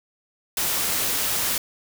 white noise, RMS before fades -24 dBFS, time 0.57-1.58 s, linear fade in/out 2 ms, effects none

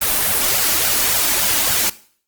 white noise with flanger, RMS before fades -17 dBFS, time 0.01-1.9 s, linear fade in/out 10 ms, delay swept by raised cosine 1.3 to 3.5 ms, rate 3.5 Hz, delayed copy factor +0.6, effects noise-tail reverb RT60 0.5 s tail -18 dB re dry + Opus 32 kbps

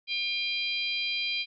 harmonic tone, 800 Hz, G5, 35 cents sharp, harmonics 3 / 4 / 5 / 6, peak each -31 / -33 / -35 / -37 dBFS, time 0.07-1.46 s, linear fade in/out 50 ms, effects none

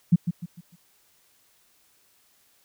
sine tone with echo, 172.3 Hz, F3, 23 cents flat, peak -12 dBFS, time 0.12-0.16 s, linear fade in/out 10 ms, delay 150 ms, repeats 4, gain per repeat -9 dB, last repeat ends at 0.76 s, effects white hiss -63 dBFS RMS until 2.64 s

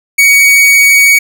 45% pulse tone, 2247 Hz, C#7, 23 cents sharp, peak -3 dBFS, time 0.18-1.19 s, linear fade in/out 10 ms, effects none

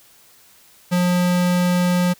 square tone, 178.4 Hz, F3, 37 cents sharp, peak -16 dBFS, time 0.91-2.14 s, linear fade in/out 20 ms, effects white hiss -51 dBFS RMS until 2.19 s

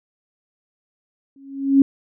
sine tone with exponential growth, 274.1 Hz, C#4, 19 cents flat, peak -6 dBFS, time 1.36-1.82 s, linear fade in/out 2 ms, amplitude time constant 98 ms, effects none

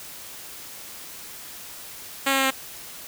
5% pulse tone with pitch steps, 272.8 / 270.4 / 268.1 / 265.8 Hz, C#4 / C#4 / C4 / C4, -28 / -43 / +42 / +27 cents, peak -8 dBFS, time 2.26-2.508 s, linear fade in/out 10 ms, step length 62 ms, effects white hiss -40 dBFS RMS until 3.07 s

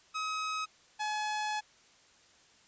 sawtooth tone pair in turn, 1272 / 849 Hz, D#6 / G#5, +38 / +38 cents, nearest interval perfect fifth, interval 700 cents, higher first, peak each -29 / -28 dBFS, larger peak second, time 0.14-0.66 / 0.99-1.61 s, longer second, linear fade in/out 20 ms, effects white hiss -62 dBFS RMS until 2.67 s + resampled to 16000 Hz

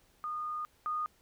sine tone pair in turn, 1225 / 1230 Hz, D#6 / D#6, -27 / -20 cents, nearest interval unison, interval 7 cents, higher second, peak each -34 / -31 dBFS, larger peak second, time 0.24-0.65 / 0.86-1.06 s, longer first, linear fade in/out 0 ms, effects pink hiss -67 dBFS RMS until 1.21 s

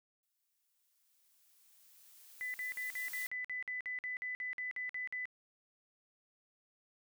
blue noise with exponential growth, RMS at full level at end -45 dBFS, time 0.23-3.27 s, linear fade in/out 1 ms, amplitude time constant 660 ms
sine tone bursts, 2000 Hz, B6, 21 cents sharp, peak -37 dBFS, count 16, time 2.41-5.255 s, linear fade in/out 0 ms, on 130 ms, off 51 ms
effects none

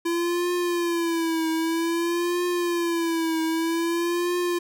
square tone with vibrato, 337.7 Hz, E4, 42 cents sharp, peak -23 dBFS, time 0.05-4.59 s, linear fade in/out 10 ms, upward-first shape triangle, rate 0.52 Hz, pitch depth 87 cents each way, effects none

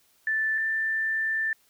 sine tone pair in turn, 1760 / 1775.3 Hz, A6 / A6, 0 / +15 cents, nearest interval unison, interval 15 cents, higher second, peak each -23 / -24 dBFS, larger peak first, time 0.27-0.58 / 0.58-1.53 s, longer second, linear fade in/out 2 ms, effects white hiss -64 dBFS RMS until 1.69 s

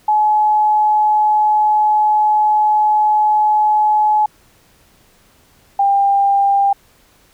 sine tone pair in turn, 850 / 796.7 Hz, G#5 / G5, +40 / +28 cents, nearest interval minor second, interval 112 cents, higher first, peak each -10 dBFS, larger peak neither, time 0.08-4.26 / 5.79-6.73 s, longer first, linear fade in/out 5 ms, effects pink hiss -52 dBFS RMS until 7.33 s

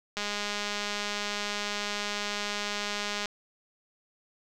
click train, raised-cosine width 0.2 ms, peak -15 dBFS, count 637, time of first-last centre 0.17-3.257 s, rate 206 Hz, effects none

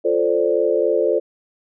sine chord, D minor seventh, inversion first, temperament equal, 349.2 / 440 / 523.3 / 587.3 Hz, F4 / A4 / C5 / D5, 0 / 0 / 0 / 0 cents, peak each -22 / -19 / -20 / -22 dBFS, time 0.04-1.2 s, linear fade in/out 20 ms, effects none

